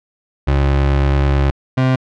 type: tone pair in turn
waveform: 30% pulse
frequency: 69.3 / 129.8 Hz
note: C#2 / C3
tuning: 0 / -13 cents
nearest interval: major seventh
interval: 1087 cents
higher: second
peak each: -9 dBFS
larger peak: neither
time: 0.47-1.51 / 1.77-1.96 s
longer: first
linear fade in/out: 10 ms
effects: low-pass 3000 Hz 12 dB/octave